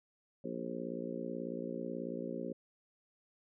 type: harmonic tone with a mistuned harmonic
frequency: 58.27 Hz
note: A#1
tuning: in tune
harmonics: 3 / 4 / 5 / 6 / 7 / 8 / 9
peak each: -46 / -43 / -45 / -46 / -45 / -49 / -45 dBFS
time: 0.44-2.53 s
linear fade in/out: 5 ms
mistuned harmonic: 9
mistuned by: +28 cents
effects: none